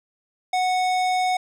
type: tone with hard clipping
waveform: sine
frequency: 737 Hz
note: F#5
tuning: 7 cents flat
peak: -21 dBFS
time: 0.53-1.37 s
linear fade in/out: 5 ms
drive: 16 dB
effects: none